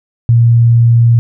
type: tone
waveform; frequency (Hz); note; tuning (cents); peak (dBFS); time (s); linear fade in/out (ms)
sine; 117.3; A#2; +11; -4; 0.29-1.19; 0
effects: none